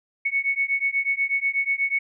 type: beating tone pair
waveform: sine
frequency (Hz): 2211 / 2219.2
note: C#7 / C#7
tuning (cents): -5 / +1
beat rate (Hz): 8.2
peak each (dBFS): -24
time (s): 0.25-1.99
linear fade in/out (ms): 10
effects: none